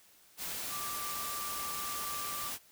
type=tone in noise; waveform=sine; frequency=1174.7 Hz; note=D6; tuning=in tune; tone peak=-40 dBFS; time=0.69-2.52 s; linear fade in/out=50 ms; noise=white; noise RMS=-39 dBFS; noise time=0.37-2.59 s; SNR=-4 dB; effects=white hiss -62 dBFS RMS until 2.71 s